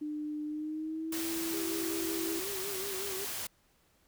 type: tone with pitch glide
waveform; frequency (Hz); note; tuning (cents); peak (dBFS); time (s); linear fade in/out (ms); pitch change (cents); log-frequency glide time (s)
sine; 300.9 to 330; D4 to E4; +42 to +2; -34; 0.01-2.4; 10; +160; 0.47-1.29
type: noise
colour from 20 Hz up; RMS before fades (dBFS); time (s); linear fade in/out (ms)
white; -38; 1.12-3.47; 5
type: tone with vibrato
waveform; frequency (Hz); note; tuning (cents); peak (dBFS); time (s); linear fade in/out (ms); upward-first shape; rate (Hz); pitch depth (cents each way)
triangle; 389; G4; -13; -37; 1.53-3.25; 5; sine; 5.4; 75
effects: pink hiss -69 dBFS RMS until 4.07 s